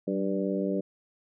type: harmonic tone with a mistuned harmonic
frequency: 98 Hz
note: G2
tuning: in tune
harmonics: 2 / 3 / 4 / 5 / 6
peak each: -30 / -32 / -33 / -34 / -35 dBFS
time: 0.07-0.81 s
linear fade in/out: 10 ms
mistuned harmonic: 2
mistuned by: -45 cents
effects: none